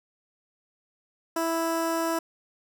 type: tone with notch filter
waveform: 15% pulse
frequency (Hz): 329.6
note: E4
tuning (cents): 0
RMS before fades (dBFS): -27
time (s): 1.36-2.19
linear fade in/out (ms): 5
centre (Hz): 3400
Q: 1.6
effects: none